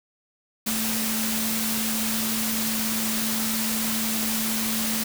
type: tone in noise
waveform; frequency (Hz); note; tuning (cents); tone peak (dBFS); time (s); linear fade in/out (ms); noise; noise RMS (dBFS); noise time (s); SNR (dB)
sine; 221.4; A3; +11; -28; 0.66-5.04; 10; white; -27; 0.66-5.04; -4
effects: none